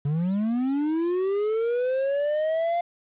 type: linear sweep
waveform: triangle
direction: up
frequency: 138.59 to 698.5 Hz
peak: -20 dBFS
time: 0.05-2.81 s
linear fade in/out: 5 ms
effects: resampled to 8000 Hz + 9-bit